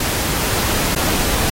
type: noise with dropouts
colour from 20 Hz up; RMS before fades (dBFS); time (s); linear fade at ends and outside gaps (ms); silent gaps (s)
pink; -19; 0-1.5; 5; 0.952-0.959
effects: AAC 48 kbps